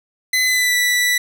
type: tone with pitch glide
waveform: sawtooth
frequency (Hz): 2025 to 1968.5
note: B6 to B6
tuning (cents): +43 to -6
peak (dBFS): -11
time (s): 0.33-1.18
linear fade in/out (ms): 5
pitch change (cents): -49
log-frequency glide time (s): 0.46-0.76
effects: none